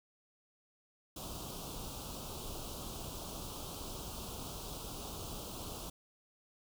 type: band-stop noise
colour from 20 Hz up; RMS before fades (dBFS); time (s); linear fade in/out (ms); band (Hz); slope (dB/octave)
pink; -44; 1.16-5.9; 5; 1300 to 2800; 48
effects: none